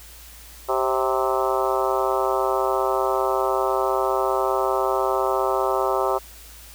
harmonic tone with a mistuned harmonic, 130 Hz, C3, 11 cents flat, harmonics 3 / 4 / 5 / 6 / 7 / 8 / 9 / 10, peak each -25 / -26 / -27 / -28 / -28 / -29 / -30 / -30 dBFS, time 0.68-6.19 s, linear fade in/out 20 ms, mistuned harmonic 4, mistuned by +48 cents, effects added 56 Hz sine -45 dBFS peak until 6.74 s + white hiss -45 dBFS RMS until 6.74 s

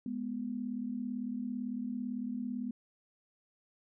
sine tone pair together, 209 / 246.9 Hz, G#3 / B3, +11 / 0 cents, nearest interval minor third, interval 289 cents, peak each -39 / -36 dBFS, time 0.06-2.71 s, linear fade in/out 2 ms, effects none

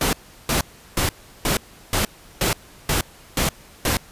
pink noise bursts, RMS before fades -20 dBFS, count 9, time 0.01-3.97 s, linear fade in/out 2 ms, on 120 ms, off 360 ms, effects pink hiss -47 dBFS RMS until 4.11 s + resampled to 32000 Hz

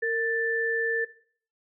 sine tone pair together, 459.2 / 1765 Hz, A#4 / A6, -26 / +5 cents, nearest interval octave + major seventh, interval 2331 cents, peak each -27 dBFS, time 0.02-1.05 s, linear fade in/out 10 ms, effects noise-tail reverb RT60 0.5 s tail -17 dB re dry

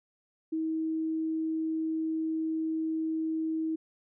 sine tone, 319.4 Hz, D#4, 45 cents sharp, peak -28 dBFS, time 0.52-3.76 s, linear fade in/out 10 ms, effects none

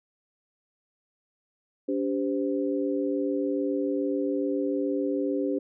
sine tone cluster, 285.6 / 392.6 / 515 Hz, D4 / G4 / C5, -48 / +3 / -28 cents, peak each -27 / -30 / -31 dBFS, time 1.88-5.59 s, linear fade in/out 10 ms, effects none

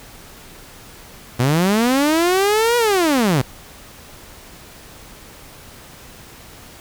sawtooth linear two-way sweep, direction up then down, 116.54 to 486.8 to 116.54 Hz, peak -10 dBFS, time 1.39-3.42 s, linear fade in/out 10 ms, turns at 2.77 s, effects pink hiss -41 dBFS RMS until 6.8 s

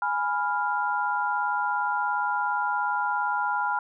sine chord, F diminished, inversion first, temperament equal, 830.6 / 987.8 / 1396.9 Hz, Ab5 / Cb6 / F6, 0 / 0 / 0 cents, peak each -28 dBFS, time 0.02-3.79 s, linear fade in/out 2 ms, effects none

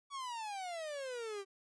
45% pulse exponential sweep, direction down, 1142 to 384.5 Hz, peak -40 dBFS, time 0.1-1.45 s, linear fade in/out 50 ms, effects resampled to 22050 Hz

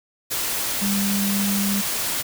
sine tone in noise, 200 Hz, G3, 35 cents sharp, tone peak -21 dBFS, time 0.81-1.82 s, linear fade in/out 20 ms, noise white, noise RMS -25 dBFS, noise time 0.3-2.23 s, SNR +1 dB, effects none

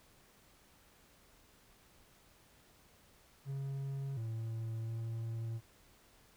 triangle tone with pitch steps, 137.1 / 112.8 / 113.9 Hz, C#3 / A2 / A#2, -19 / +44 / -40 cents, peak -35 dBFS, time 3.45-5.61 s, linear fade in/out 50 ms, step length 720 ms, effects pink hiss -65 dBFS RMS until 6.36 s

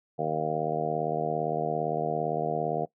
harmonic tone, 77.6 Hz, D#2, 4 cents flat, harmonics 2 / 3 / 4 / 5 / 6 / 7 / 8 / 9 / 10, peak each -35 / -39 / -40 / -36 / -32 / -39 / -35 / -31 / -39 dBFS, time 0.18-2.86 s, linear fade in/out 20 ms, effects noise-tail reverb RT60 0.1 s tail -19 dB re dry

